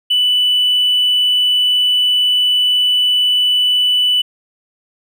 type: tone with hard clipping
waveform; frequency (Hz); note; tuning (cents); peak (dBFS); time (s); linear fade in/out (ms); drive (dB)
triangle; 2979; F#7; +11; -11; 0.1-4.22; 10; 4
effects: none